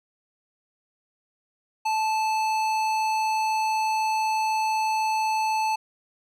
sine tone with tanh clipping, 874 Hz, A5, 12 cents flat, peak -24 dBFS, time 1.85-5.76 s, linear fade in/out 10 ms, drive 17 dB, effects none

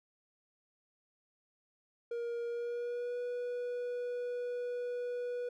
triangle tone with pitch glide, 471.6 to 488.5 Hz, A#4 to B4, +20 to -19 cents, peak -33 dBFS, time 2.11-5.49 s, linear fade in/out 5 ms, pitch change +61 cents, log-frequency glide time 2.47-3.19 s, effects none

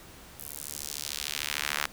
sawtooth tone with high-pass filter sweep, 73.42 Hz, D2, in tune, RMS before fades -35 dBFS, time 0.39-1.86 s, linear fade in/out 5 ms, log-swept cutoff 12000 to 1400 Hz, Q 1.1, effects pink hiss -50 dBFS RMS until 1.92 s

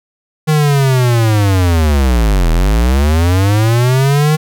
square linear two-way sweep, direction down then up, 156.8 to 39.43 to 156.8 Hz, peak -9 dBFS, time 0.47-4.37 s, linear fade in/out 20 ms, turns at 2.51 s, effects none

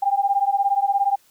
sine beating tone pair, 789 / 806 Hz, G5 / G5, +11 / +48 cents, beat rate 17 Hz, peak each -20 dBFS, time 0.02-1.16 s, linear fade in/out 10 ms, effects white hiss -58 dBFS RMS until 1.3 s

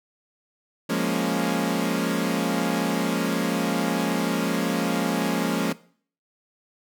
sawtooth chord, Bb minor seventh, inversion second, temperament equal, 174.61 / 207.7 / 233.1 / 277.2 Hz, F3 / Ab3 / Bb3 / Db4, 0 / 0 / 0 / 0 cents, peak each -24 dBFS, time 0.89-5.73 s, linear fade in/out 10 ms, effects noise-tail reverb RT60 0.5 s tail -19 dB re dry

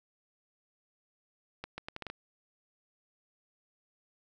accelerating click train, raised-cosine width 0.3 ms, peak -23 dBFS, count 7, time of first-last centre 1.64-2.1 s, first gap 140 ms, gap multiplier 0.75, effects none

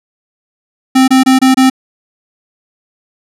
square tone bursts, 261.6 Hz, C4, in tune, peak -5 dBFS, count 5, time 0.95-1.7 s, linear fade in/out 10 ms, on 130 ms, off 25 ms, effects low-pass 12000 Hz 12 dB/octave

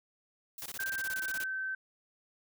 violet noise with exponential decay, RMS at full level -42 dBFS, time 0.58-0.9 s, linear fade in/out 2 ms, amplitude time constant 68 ms
white noise bursts, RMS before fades -41 dBFS, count 14, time 0.62-1.437 s, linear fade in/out 0 ms, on 37 ms, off 23 ms
sine tone with pitch glide, 1568 to 1542.8 Hz, G6 to G6, 0 to -28 cents, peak -33 dBFS, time 0.79-1.75 s, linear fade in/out 5 ms, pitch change -28 cents, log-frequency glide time 0.99-1.15 s
effects none

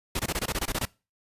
pink noise bursts, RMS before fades -28 dBFS, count 11, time 0.15-0.854 s, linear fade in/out 5 ms, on 44 ms, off 22 ms, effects noise-tail reverb RT60 0.3 s tail -23 dB re dry + resampled to 32000 Hz

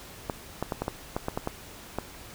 clicks, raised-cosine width 1 ms, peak -14 dBFS, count 10, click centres 0.298 / 0.626 / 0.722 / 0.82 / 0.881 / 1.165 / 1.284 / 1.375 / 1.474 / 1.986 s, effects pink hiss -46 dBFS RMS until 2.34 s

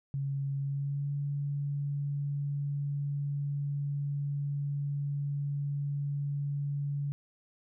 sine tone with pitch glide, 138.59 to 142.65 Hz, C#3 to C#3, 0 to +50 cents, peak -30 dBFS, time 0.14-7.12 s, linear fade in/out 0 ms, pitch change +50 cents, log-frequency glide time 0.57-1.12 s, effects none

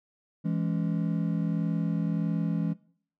triangle chord, C# minor, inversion first, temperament just, 166.31 / 207.9 / 277.2 Hz, E3 / G#3 / C#4, +16 / +2 / 0 cents, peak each -26 / -29 / -32 dBFS, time 0.44-2.74 s, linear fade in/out 20 ms, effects noise-tail reverb RT60 0.5 s tail -19 dB re dry

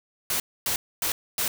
white noise bursts, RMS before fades -26 dBFS, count 4, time 0.3-1.48 s, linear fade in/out 2 ms, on 100 ms, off 260 ms, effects none

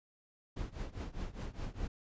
brown noise with tremolo, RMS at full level -37 dBFS, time 0.56-1.88 s, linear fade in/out 10 ms, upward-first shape triangle, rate 4.9 Hz, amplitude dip 95%, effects resampled to 16000 Hz

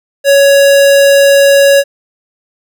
square tone, 558 Hz, C#5, 11 cents sharp, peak -4 dBFS, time 0.24-1.84 s, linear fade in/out 50 ms, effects none

